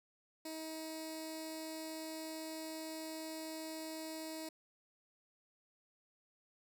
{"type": "tone with notch filter", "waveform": "10% pulse", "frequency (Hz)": 317.8, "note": "D#4", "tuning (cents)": 37, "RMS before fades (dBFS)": -45, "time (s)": [0.45, 4.49], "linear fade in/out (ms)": 5, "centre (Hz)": 1400, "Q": 0.52, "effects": []}